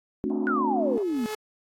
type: chord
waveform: sine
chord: D dominant seventh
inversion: second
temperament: just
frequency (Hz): 220.2 / 264.3 / 293.7 / 367.1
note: A3 / C4 / D4 / F#4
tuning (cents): +2 / +18 / 0 / -14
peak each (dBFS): -30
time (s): 0.24-0.98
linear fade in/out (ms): 0
type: band-pass noise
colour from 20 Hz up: white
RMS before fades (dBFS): -43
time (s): 0.3-1.03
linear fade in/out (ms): 0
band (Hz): 430 to 990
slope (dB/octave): 48
type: exponential sweep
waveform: sine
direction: down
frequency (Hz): 1500 to 220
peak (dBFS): -24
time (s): 0.47-1.26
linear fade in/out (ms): 0
type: tone with exponential growth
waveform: sawtooth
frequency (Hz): 428.7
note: A4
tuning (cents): -45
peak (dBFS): -25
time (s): 0.7-1.35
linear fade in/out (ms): 5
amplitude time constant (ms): 140
effects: AAC 48 kbps